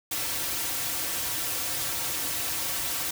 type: noise with comb filter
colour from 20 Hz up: white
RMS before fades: -30 dBFS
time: 0.11-3.11 s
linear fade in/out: 5 ms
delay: 4.8 ms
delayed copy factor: -0.8
effects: none